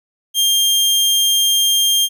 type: tone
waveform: sawtooth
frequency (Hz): 3200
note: G7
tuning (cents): +35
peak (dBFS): -9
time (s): 0.34-2.09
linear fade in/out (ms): 50
effects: none